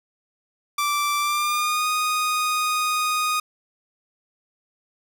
sawtooth tone with pitch glide, 1170 to 1239.6 Hz, D6 to D#6, -7 to -7 cents, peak -17 dBFS, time 0.78-3.4 s, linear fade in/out 5 ms, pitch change +100 cents, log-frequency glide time 1.19-1.87 s, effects none

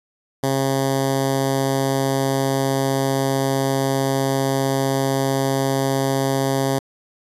10% pulse tone with notch filter, 135.4 Hz, C#3, 40 cents flat, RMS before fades -20 dBFS, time 0.43-6.79 s, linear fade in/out 5 ms, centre 2400 Hz, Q 1.4, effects resampled to 32000 Hz

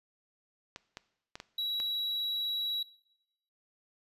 clicks, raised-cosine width 0.2 ms, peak -24 dBFS, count 5, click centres 0.761 / 0.971 / 1.355 / 1.401 / 1.801 s
triangle tone, 3892 Hz, B7, 26 cents flat, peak -29 dBFS, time 1.58-2.83 s, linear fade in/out 5 ms
effects noise-tail reverb RT60 0.8 s tail -19 dB re dry + resampled to 32000 Hz

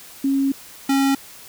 sine / square tone pair in turn, 273.3 / 273.3 Hz, C#4 / C#4, -24 / -24 cents, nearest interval unison, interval 0 cents, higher neither, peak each -16 dBFS, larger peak neither, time 0.24-0.52 / 0.89-1.15 s, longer first, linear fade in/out 5 ms, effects white hiss -42 dBFS RMS until 1.48 s

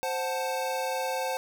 square chord, F# diminished, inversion second, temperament equal, 523.3 / 740 / 880 Hz, C5 / F#5 / A5, 0 / 0 / 0 cents, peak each -32 / -35 / -34 dBFS, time 0.03-1.37 s, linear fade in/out 0 ms, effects none

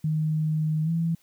sine tone with pitch glide, 155.56 to 165.76 Hz, D#3 to E3, 0 to +10 cents, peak -22 dBFS, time 0.04-1.15 s, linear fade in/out 5 ms, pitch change +110 cents, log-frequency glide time 0.84-0.9 s, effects white hiss -63 dBFS RMS until 1.22 s

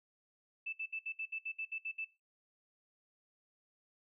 sine tone bursts, 2637 Hz, E7, in tune, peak -37 dBFS, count 11, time 0.66-2.049 s, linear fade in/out 10 ms, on 69 ms, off 63 ms, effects noise-tail reverb RT60 0.3 s tail -19 dB re dry

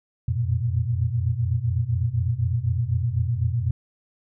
sine tone cluster, 86.2 / 90.3 / 114.5 / 122.4 Hz, F2 / F#2 / A#2 / B2, -22 / -42 / -31 / -15 cents, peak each -30 / -27 / -26 / -24 dBFS, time 0.28-3.71 s, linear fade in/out 5 ms, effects none

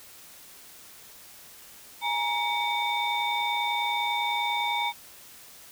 sine tone cluster, 831 / 941 / 2256 / 3614 Hz, G#5 / A#5 / C#7 / A7, +1 / +16 / +30 / +46 cents, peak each -30 / -28 / -30 / -31 dBFS, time 2.01-4.93 s, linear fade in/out 50 ms, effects tanh soft clip ceiling -18 dBFS + white hiss -49 dBFS RMS until 5.71 s

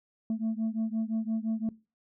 sine beating tone pair, 220 / 225.8 Hz, A3 / A3, 0 / +45 cents, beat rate 5.8 Hz, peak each -29 dBFS, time 0.3-1.69 s, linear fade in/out 2 ms, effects noise-tail reverb RT60 0.3 s tail -22 dB re dry + tanh soft clip ceiling -25 dBFS

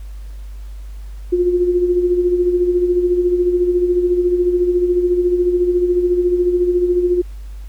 sine tone with tremolo, 355.3 Hz, F4, 30 cents sharp, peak -10 dBFS, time 1.32-7.22 s, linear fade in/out 10 ms, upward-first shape sine, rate 14 Hz, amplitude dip 55%, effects added 50 Hz sine -28 dBFS peak until 7.68 s + pink hiss -51 dBFS RMS until 7.68 s

